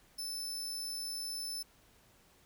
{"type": "tone", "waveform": "sawtooth", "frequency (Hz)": 5274, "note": "E8", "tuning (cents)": 0, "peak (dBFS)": -35, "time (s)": [0.18, 1.63], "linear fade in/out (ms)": 10, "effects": ["pink hiss -65 dBFS RMS until 2.45 s"]}